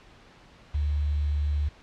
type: tone with quantisation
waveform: sine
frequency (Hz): 73.42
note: D2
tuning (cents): 0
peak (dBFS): -23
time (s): 0.74-1.69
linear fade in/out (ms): 10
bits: 8
effects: pink hiss -53 dBFS RMS until 1.82 s + low-pass 4000 Hz 12 dB/octave